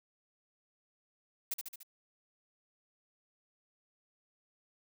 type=noise with echo; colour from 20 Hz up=blue; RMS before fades=-35 dBFS; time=1.51-1.54 s; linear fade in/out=5 ms; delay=73 ms; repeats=4; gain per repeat=-4 dB; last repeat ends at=1.832 s; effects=none